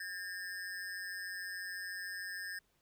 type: ring-modulated tone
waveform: square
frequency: 1710 Hz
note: A6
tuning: 50 cents flat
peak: -38 dBFS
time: 0-2.59 s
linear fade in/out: 5 ms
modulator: 93.2 Hz
effects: pink hiss -75 dBFS RMS until 2.81 s